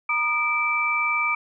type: tone cluster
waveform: sine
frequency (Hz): 947 / 1225 / 2327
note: A#5 / D#6 / D7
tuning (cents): +27 / -27 / -17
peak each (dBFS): -31 / -25 / -22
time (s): 0.09-1.35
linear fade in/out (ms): 5
effects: none